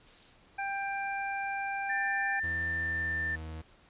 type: noise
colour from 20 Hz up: violet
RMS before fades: -45 dBFS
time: 0.05-0.33 s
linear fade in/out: 20 ms
type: harmonic tone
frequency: 791 Hz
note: G5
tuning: 15 cents sharp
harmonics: 1 / 2 / 3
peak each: -34 / -37 / -39 dBFS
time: 0.58-2.4 s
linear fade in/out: 10 ms
type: tone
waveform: sine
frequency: 1784 Hz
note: A6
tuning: 23 cents sharp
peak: -30 dBFS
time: 1.89-3.36 s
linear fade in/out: 10 ms
type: tone with pitch glide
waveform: 40% pulse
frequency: 82.3 to 79.5 Hz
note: E2 to D#2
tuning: -2 to +38 cents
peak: -38 dBFS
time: 2.43-3.62 s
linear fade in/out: 10 ms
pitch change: -60 cents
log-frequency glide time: 2.85-3.31 s
effects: pink hiss -61 dBFS RMS until 3.89 s + resampled to 8000 Hz